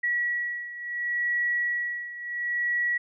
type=beating tone pair; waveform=sine; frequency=1928 / 1928.71 Hz; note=B6 / B6; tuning=-42 / -42 cents; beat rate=0.71 Hz; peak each=-27 / -31 dBFS; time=0.03-2.98 s; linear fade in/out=10 ms; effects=none